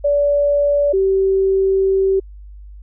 sine tone pair in turn, 576 / 385.3 Hz, D5 / G4, -34 / -30 cents, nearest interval perfect fifth, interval 696 cents, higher first, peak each -12 dBFS, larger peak neither, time 0.04-0.93 / 0.93-2.2 s, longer second, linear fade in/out 10 ms, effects added 50 Hz sine -34 dBFS peak until 2.82 s

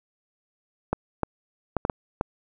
clicks, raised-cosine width 1 ms, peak -9 dBFS, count 6, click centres 0.93 / 1.233 / 1.767 / 1.851 / 1.898 / 2.211 s, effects none

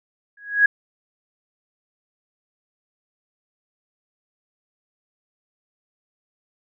sine tone with exponential growth, 1659 Hz, G#6, 2 cents flat, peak -8 dBFS, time 0.37-0.66 s, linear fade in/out 5 ms, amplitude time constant 61 ms, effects none

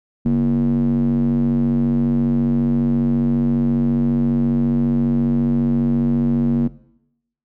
square tone with band-pass filter, 47.33 Hz, F#1, 40 cents sharp, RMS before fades -17 dBFS, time 0.25-6.68 s, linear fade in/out 10 ms, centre 210 Hz, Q 7.7, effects noise-tail reverb RT60 0.8 s tail -18 dB re dry

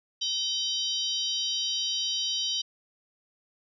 harmonic tone with a mistuned harmonic, 948 Hz, A#5, 29 cents sharp, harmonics 3 / 4 / 5 / 6, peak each -30 / -32 / -34 / -36 dBFS, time 0.21-2.62 s, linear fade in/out 10 ms, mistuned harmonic 3, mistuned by +140 cents, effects none

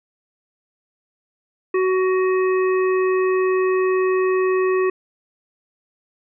harmonic tone with a mistuned harmonic, 373.5 Hz, F#4, 16 cents sharp, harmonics 1 / 3 / 5 / 7, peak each -16 / -26 / -30 / -33 dBFS, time 1.74-4.9 s, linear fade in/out 5 ms, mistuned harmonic 7, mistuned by -45 cents, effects none

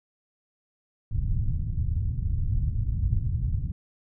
white low-pass noise, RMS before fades -26 dBFS, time 1.11-3.72 s, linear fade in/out 5 ms, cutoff 110 Hz, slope 24 dB/octave, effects none

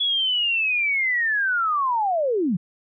sine linear sweep, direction down, 3403 to 155.56 Hz, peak -19 dBFS, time 0-2.57 s, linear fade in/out 10 ms, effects none

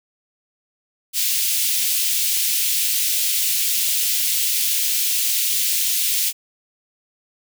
white high-pass noise, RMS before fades -20 dBFS, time 1.13-6.33 s, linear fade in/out 50 ms, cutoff 2500 Hz, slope 24 dB/octave, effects none

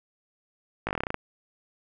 slowing click train, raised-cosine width 0.5 ms, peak -13 dBFS, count 11, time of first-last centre 0.87-1.143 s, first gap 18 ms, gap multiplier 1.09, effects none

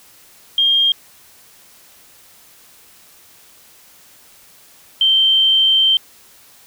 sine tone pair in turn, 3217 / 3127 Hz, G7 / G7, +44 / -5 cents, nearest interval unison, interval 49 cents, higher first, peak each -11 / -10 dBFS, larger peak second, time 0.58-0.92 / 5.01-5.97 s, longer second, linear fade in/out 2 ms, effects white hiss -47 dBFS RMS until 6.66 s

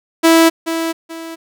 sawtooth tone with echo, 328.2 Hz, E4, 8 cents flat, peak -3 dBFS, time 0.23-0.5 s, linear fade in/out 20 ms, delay 430 ms, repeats 2, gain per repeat -10 dB, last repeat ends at 1.36 s, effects none

